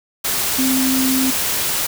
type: tone in noise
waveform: sine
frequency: 261.7 Hz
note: C4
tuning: in tune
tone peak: -16 dBFS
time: 0.58-1.31 s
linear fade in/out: 10 ms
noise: white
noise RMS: -20 dBFS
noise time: 0.24-1.87 s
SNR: +1 dB
effects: none